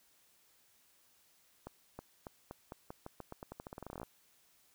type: accelerating click train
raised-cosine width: 1 ms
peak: -30 dBFS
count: 24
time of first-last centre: 1.67-4.032 s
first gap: 320 ms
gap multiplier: 0.87
effects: white hiss -69 dBFS RMS until 4.74 s